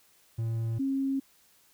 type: tone pair in turn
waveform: triangle / sine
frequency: 113.8 / 270.7 Hz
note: A#2 / C#4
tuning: -41 / -41 cents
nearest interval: octave + minor third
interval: 1500 cents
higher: second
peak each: -26 dBFS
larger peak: neither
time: 0.38-0.79 / 0.79-1.2 s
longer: neither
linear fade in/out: 10 ms
effects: white hiss -63 dBFS RMS until 1.73 s